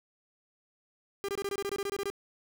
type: tone bursts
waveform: 45% pulse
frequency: 400 Hz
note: G4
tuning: 35 cents sharp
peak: -31 dBFS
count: 13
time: 1.24-2.101 s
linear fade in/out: 0 ms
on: 45 ms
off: 23 ms
effects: none